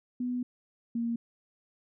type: tone pair in turn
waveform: sine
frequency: 247.5 / 233.3 Hz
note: B3 / A#3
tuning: +4 / +2 cents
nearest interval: minor second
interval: 102 cents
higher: first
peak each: -29 / -28 dBFS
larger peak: second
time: 0.2-0.43 / 0.95-1.16 s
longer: first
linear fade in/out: 5 ms
effects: none